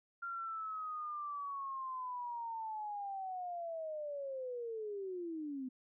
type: linear sweep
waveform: sine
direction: down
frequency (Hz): 1391 to 250.8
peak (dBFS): -39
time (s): 0.22-5.69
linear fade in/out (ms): 10
effects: none